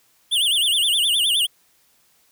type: tone with vibrato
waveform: square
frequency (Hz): 3168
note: G7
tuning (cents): +18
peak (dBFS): -17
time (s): 0.31-1.47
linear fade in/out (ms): 20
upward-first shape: sine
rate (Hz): 9.6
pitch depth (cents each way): 210
effects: white hiss -60 dBFS RMS until 2.31 s